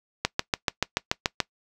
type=click train; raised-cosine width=0.2 ms; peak=-4 dBFS; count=9; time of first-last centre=0.25-1.403 s; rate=6.94 Hz; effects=noise-tail reverb RT60 0.1 s tail -22 dB re dry